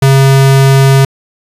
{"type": "tone", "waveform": "square", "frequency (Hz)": 135.6, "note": "C#3", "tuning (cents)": -38, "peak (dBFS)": -4, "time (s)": [0.02, 1.05], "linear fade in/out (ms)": 5, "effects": ["resampled to 32000 Hz"]}